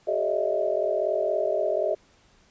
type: tone cluster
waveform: sine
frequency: 383.3 / 424.4 / 564 / 621 / 665 Hz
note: G4 / G#4 / C#5 / D#5 / E5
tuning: -39 / +38 / +30 / -3 / +15 cents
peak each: -31 / -31 / -30 / -25 / -31 dBFS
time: 0.07-1.95 s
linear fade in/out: 10 ms
effects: pink hiss -60 dBFS RMS until 2.5 s + resampled to 16000 Hz